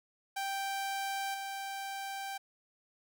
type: tone with level steps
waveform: sawtooth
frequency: 784 Hz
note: G5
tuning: in tune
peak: -30 / -34 dBFS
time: 0.36-2.38 s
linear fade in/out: 10 ms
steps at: 1.34 s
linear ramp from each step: 5 ms
effects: none